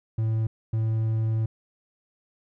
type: tone bursts at uneven times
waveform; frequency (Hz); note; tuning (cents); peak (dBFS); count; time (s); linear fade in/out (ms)
triangle; 111.1; A2; +17; -20; 2; 0.18-0.47 / 0.73-1.46; 5
effects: none